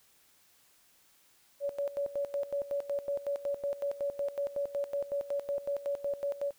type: tone with tremolo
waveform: sine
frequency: 566 Hz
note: C#5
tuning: 36 cents sharp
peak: -29 dBFS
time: 1.6-6.53 s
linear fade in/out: 50 ms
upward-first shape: square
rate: 5.4 Hz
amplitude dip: 80%
effects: white hiss -65 dBFS RMS until 6.58 s